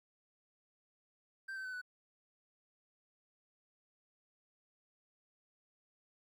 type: tone with pitch steps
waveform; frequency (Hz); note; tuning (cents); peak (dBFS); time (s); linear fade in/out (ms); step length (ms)
triangle; 1568 / 1540.2 / 1512.8 / 1486; G6 / G6 / F#6 / F#6; 0 / -31 / +38 / +7; -39; 1.48-1.816; 10; 84
effects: 13-bit